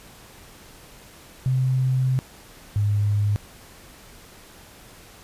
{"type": "tone pair in turn", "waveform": "sine", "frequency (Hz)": [129.8, 103.02], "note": ["C3", "G#2"], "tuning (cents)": [-13, -13], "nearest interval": "major third", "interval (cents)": 400, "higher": "first", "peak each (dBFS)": -18, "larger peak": "neither", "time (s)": [[1.46, 2.19], [2.76, 3.36]], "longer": "first", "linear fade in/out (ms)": 0, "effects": ["pink hiss -47 dBFS RMS until 5.23 s", "resampled to 32000 Hz"]}